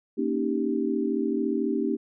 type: chord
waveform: sine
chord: Eb dominant seventh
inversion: second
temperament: equal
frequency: 233.1 / 277.2 / 311.1 / 392 Hz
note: Bb3 / Db4 / Eb4 / G4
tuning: 0 / 0 / 0 / 0 cents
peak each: -29 dBFS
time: 0.17-1.97 s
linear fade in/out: 20 ms
effects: none